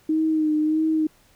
sine tone with vibrato, 311.1 Hz, D#4, in tune, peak -18 dBFS, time 0.09-1.07 s, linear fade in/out 5 ms, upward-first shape sine, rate 1.6 Hz, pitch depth 34 cents each way, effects pink hiss -58 dBFS RMS until 1.35 s

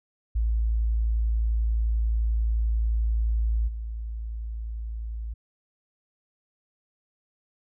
sine tone with level steps, 55.7 Hz, A1, 22 cents sharp, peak -21 / -30 dBFS, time 0.35-5.34 s, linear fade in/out 10 ms, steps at 3.67 s, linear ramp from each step 20 ms, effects none

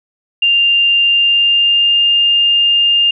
sine tone with pitch glide, 2794 to 2810 Hz, F7 to F7, 0 to +10 cents, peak -8 dBFS, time 0.42-3.11 s, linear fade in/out 5 ms, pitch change +10 cents, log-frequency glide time 1.04-2 s, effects none

